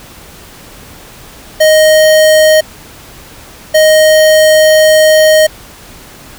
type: tone bursts at uneven times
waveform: square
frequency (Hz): 623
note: D#5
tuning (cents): +2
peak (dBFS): -4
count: 2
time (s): 1.6-2.61 / 3.74-5.47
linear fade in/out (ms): 10
effects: pink hiss -34 dBFS RMS until 6.38 s